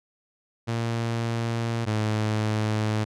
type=tone pair in turn; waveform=sawtooth; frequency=115.6 / 107.99 Hz; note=A#2 / A2; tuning=-14 / -32 cents; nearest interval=minor second; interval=118 cents; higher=first; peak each=-21 / -19 dBFS; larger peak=second; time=0.67-1.86 / 1.86-3.05 s; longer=neither; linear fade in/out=20 ms; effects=low-pass 7000 Hz 12 dB/octave